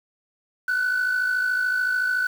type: tone pair together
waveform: sine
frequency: 1448 / 1501.7 Hz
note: F#6 / F#6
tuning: -38 / +25 cents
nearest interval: minor second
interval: 63 cents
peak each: -26 / -19 dBFS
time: 0.68-2.27 s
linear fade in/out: 5 ms
effects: tanh soft clip ceiling -18 dBFS + 7-bit